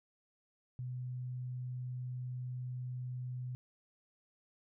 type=tone; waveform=sine; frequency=125.6 Hz; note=B2; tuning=30 cents sharp; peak=-38 dBFS; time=0.79-3.55 s; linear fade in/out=0 ms; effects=none